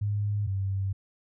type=tone pair in turn; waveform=sine; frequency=103.1 / 97.13 Hz; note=G#2 / G2; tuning=-12 / -15 cents; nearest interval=minor second; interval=103 cents; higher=first; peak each=-25 / -26 dBFS; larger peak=first; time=0.01-0.47 / 0.47-0.93 s; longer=neither; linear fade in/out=10 ms; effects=none